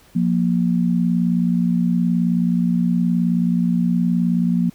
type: tone pair together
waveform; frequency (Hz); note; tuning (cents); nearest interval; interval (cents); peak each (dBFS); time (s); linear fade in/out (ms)
sine; 176.2 / 235.2; F3 / A#3; +16 / +16; perfect fourth; 500; -17 / -19; 0.15-4.7; 10
effects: pink hiss -52 dBFS RMS until 4.74 s